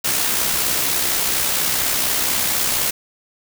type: noise with amplitude modulation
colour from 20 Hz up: white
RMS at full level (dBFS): -18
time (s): 0.04-2.91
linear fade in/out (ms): 10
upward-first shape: sine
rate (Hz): 64.2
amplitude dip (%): 35
effects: none